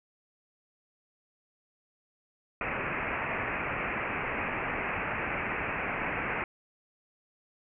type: low-pass noise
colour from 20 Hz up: white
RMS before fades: -33 dBFS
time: 2.61-6.44 s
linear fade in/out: 2 ms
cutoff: 2600 Hz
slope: 96 dB/octave
effects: none